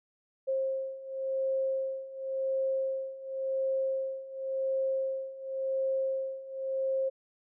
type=beating tone pair; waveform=sine; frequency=532 / 532.92 Hz; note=C5 / C5; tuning=+29 / +32 cents; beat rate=0.92 Hz; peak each=-34 / -31 dBFS; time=0.47-7.1 s; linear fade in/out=20 ms; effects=none